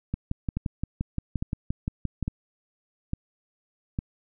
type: two click trains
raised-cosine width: 5 ms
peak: -15 / -15 dBFS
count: 13 / 5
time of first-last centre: 0.14-2.227 / 0.57-3.989 s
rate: 5.75 / 1.17 Hz
effects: none